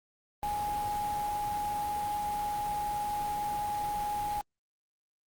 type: tone in noise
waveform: sine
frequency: 830.6 Hz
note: G#5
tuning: in tune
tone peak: -30 dBFS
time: 0.43-4.41 s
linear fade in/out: 0 ms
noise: pink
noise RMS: -42 dBFS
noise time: 0.43-4.41 s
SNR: +9 dB
effects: Opus 32 kbps